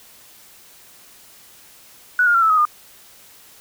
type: tone with pitch steps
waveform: sine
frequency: 1474 / 1418 / 1364.2 / 1312.4 / 1262.6 / 1214.7 Hz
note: F#6 / F6 / F6 / E6 / D#6 / D#6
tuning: -7 / +26 / -41 / -8 / +25 / -42 cents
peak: -12 dBFS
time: 2.19-2.652 s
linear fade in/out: 2 ms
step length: 77 ms
effects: white hiss -47 dBFS RMS until 3.6 s